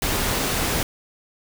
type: noise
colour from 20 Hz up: pink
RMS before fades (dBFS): -23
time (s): 0.02-0.83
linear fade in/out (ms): 2
effects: none